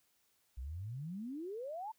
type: exponential sweep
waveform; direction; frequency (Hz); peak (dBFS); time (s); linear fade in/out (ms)
sine; up; 58.4 to 920; -40; 0.57-1.92; 10
effects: white hiss -75 dBFS RMS until 1.98 s